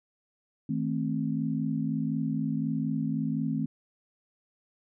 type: chord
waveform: sine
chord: A diminished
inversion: second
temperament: just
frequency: 158.4 / 220 / 264 Hz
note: Eb3 / A3 / C4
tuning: +31 / 0 / +16 cents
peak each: -31 dBFS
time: 0.69-3.66 s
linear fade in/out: 5 ms
effects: none